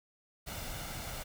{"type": "noise with comb filter", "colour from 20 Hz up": "pink", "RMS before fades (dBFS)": -41, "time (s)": [0.46, 1.24], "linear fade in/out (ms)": 20, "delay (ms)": 1.4, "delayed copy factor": 0.5, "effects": []}